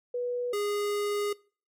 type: tone pair in turn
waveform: sine / square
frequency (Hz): 489.3 / 411.5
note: B4 / G#4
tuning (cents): -16 / -16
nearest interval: minor third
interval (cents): 300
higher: first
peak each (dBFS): -28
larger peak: neither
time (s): 0.14-0.53 / 0.53-1.33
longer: second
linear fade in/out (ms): 5
effects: noise-tail reverb RT60 0.4 s tail -23 dB re dry + MP3 64 kbps